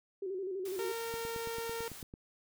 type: tone with vibrato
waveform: sine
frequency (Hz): 379.6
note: F#4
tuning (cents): +44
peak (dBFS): -35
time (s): 0.22-0.92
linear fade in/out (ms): 5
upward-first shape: square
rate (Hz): 12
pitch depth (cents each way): 64
type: noise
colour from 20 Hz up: white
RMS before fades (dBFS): -49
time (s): 0.65-2.03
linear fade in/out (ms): 5
type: tone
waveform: sawtooth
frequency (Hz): 460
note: A#4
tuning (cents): -23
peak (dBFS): -33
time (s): 0.79-1.88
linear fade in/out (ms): 0
type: click train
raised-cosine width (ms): 3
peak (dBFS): -33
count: 10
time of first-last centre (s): 1.14-2.139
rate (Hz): 9.01
effects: none